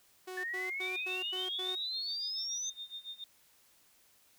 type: tone bursts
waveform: sawtooth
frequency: 370 Hz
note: F#4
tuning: in tune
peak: -37 dBFS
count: 6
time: 0.27-1.755 s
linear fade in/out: 10 ms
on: 170 ms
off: 93 ms
type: exponential sweep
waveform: sine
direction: up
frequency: 1760 to 6272 Hz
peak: -35 dBFS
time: 0.37-2.7 s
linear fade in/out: 5 ms
type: tone with tremolo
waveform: sine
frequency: 3649 Hz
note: A#7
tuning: 38 cents flat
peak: -39 dBFS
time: 0.81-3.24 s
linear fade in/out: 2 ms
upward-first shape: sine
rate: 7.1 Hz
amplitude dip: 90%
effects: white hiss -66 dBFS RMS until 4.38 s